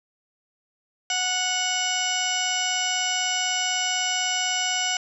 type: harmonic tone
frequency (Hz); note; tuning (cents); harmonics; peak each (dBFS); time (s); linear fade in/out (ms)
736; F#5; -9; 1 / 2 / 3 / 4 / 5 / 6 / 7 / 8 / 10; -31 / -32 / -31 / -27 / -40 / -40 / -33 / -30 / -32; 1.1-4.97; 2
effects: none